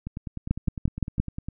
two click trains, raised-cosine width 5 ms, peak -20 / -10 dBFS, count 15 / 5, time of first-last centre 0.07-1.486 / 0.51-1.2 s, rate 9.89 / 5.8 Hz, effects none

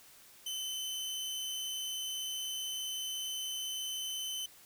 sawtooth tone, 3047 Hz, G7, 50 cents flat, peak -33 dBFS, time 0.46-4.46 s, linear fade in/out 5 ms, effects white hiss -58 dBFS RMS until 4.65 s

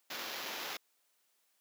violet noise with sample-and-hold, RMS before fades -41 dBFS, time 0.1-0.77 s, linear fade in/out 5 ms, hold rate 8820 Hz, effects white hiss -75 dBFS RMS until 1.6 s + high-pass 300 Hz 12 dB/octave

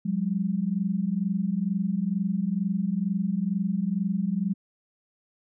sine tone pair together, 179.92 / 202.1 Hz, F#3 / G#3, -48 / -47 cents, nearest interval major second, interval 201 cents, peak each -27 / -26 dBFS, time 0.05-4.54 s, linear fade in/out 10 ms, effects none

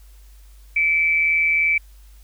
sine tone with amplitude modulation, 2312 Hz, D7, 28 cents flat, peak -13 dBFS, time 0.76-1.78 s, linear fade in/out 5 ms, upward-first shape sine, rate 163 Hz, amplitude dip 50%, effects added 50 Hz sine -43 dBFS peak until 2.23 s + white hiss -57 dBFS RMS until 2.23 s

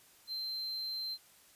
triangle tone, 4121 Hz, C8, 27 cents flat, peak -35 dBFS, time 0.27-1.18 s, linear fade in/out 50 ms, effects white hiss -62 dBFS RMS until 1.55 s + resampled to 32000 Hz

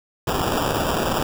blue noise with sample-and-hold, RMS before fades -22 dBFS, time 0.27-1.23 s, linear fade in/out 5 ms, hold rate 2100 Hz, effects none

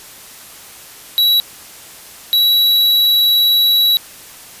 square tone bursts at uneven times, 3907 Hz, B7, 19 cents flat, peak -10 dBFS, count 2, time 1.18-1.4 / 2.33-3.97 s, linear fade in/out 0 ms, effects white hiss -37 dBFS RMS until 4.6 s + resampled to 32000 Hz

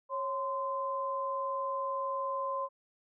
sine tone pair together, 548 / 1034.5 Hz, C#5 / C6, -20 / -20 cents, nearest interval major seventh, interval 1100 cents, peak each -36 / -33 dBFS, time 0.09-2.69 s, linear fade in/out 50 ms, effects none

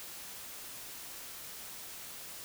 silence, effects white hiss -46 dBFS RMS until 2.44 s

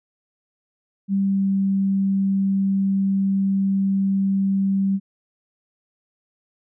sine tone with pitch glide, 196.2 to 194.84 Hz, G3 to G3, +2 to -10 cents, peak -17 dBFS, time 1.08-5 s, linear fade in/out 50 ms, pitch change -12 cents, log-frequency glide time 1.18-1.47 s, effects none

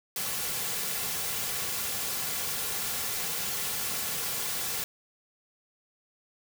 white noise with comb filter, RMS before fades -32 dBFS, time 0.16-4.84 s, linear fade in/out 2 ms, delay 3.2 ms, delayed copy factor -0.5, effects none

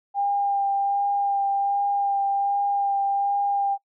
sine tone with vibrato, 800 Hz, G5, 35 cents sharp, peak -20 dBFS, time 0.14-3.78 s, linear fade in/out 50 ms, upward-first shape sine, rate 1.3 Hz, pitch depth 13 cents each way, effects noise-tail reverb RT60 0.1 s tail -24 dB re dry

